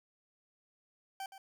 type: tone with echo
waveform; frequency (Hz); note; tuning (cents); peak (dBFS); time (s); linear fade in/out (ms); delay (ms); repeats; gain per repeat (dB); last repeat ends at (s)
40% pulse; 776; G5; -18; -38; 1.2-1.26; 2; 120; 1; -11; 1.38
effects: none